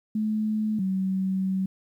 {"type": "tone pair in turn", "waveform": "sine", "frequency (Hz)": [215.3, 189.85], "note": ["A3", "F#3"], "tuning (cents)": [-37, 45], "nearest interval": "major second", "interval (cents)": 218, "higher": "first", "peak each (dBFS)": -23, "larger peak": "neither", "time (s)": [[0.15, 0.79], [0.79, 1.66]], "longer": "second", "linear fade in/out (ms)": 5, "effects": ["10-bit"]}